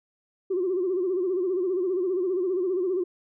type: tone with vibrato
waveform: sine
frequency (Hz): 367.5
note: F#4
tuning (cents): -12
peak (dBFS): -22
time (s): 0.5-3.04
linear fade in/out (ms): 10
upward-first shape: sine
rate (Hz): 15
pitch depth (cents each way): 100
effects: tanh soft clip ceiling -18 dBFS